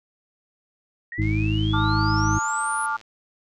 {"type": "exponential sweep", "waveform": "sine", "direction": "up", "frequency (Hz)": [1859, 10570], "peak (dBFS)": -31, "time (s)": [1.12, 2.86], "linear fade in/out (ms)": 2}
{"type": "harmonic tone", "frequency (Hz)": 53, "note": "G#1", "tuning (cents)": 36, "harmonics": [1, 2, 3, 4, 6], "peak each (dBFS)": [-27, -22, -30, -33, -26], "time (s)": [1.18, 2.39], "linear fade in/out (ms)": 10}
{"type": "click train", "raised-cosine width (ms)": 0.2, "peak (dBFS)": -30, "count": 200, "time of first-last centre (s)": [1.22, 3.013], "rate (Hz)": 111}
{"type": "chord", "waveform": "sine", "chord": "D minor", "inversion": "second", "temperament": "just", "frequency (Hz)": [881, 1174.7, 1409.6], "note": ["A5", "D6", "F6"], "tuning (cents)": [2, 0, 16], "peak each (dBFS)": -27, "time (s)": [1.73, 2.97], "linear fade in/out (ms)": 10}
{"effects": []}